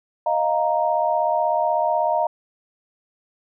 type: chord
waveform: sine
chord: Eb suspended second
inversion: none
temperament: equal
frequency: 622.3 / 698.5 / 932.3 Hz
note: Eb5 / F5 / Bb5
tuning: 0 / 0 / 0 cents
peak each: -22 dBFS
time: 0.26-2.27 s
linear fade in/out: 5 ms
effects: none